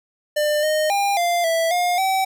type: tone with pitch steps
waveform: square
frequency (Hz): 598 / 616 / 802 / 695 / 659 / 711 / 766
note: D5 / D#5 / G5 / F5 / E5 / F5 / G5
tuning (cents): +31 / -17 / +39 / -9 / -1 / +31 / -40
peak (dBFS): -18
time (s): 0.36-2.25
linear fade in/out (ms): 10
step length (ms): 270
effects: none